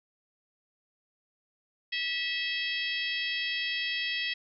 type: harmonic tone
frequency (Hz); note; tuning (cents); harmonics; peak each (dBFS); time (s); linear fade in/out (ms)
650; E5; -24; 3 / 4 / 5 / 6 / 7 / 8; -34 / -35 / -34 / -41 / -41 / -42; 1.92-4.34; 10
effects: none